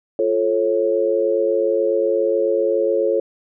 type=chord; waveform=sine; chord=F augmented; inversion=none; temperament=just; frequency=349.2 / 436.5 / 545.7 Hz; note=F4 / A4 / C#5; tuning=0 / -14 / -27 cents; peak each=-22 / -19 / -19 dBFS; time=0.19-3.2 s; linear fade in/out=2 ms; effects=none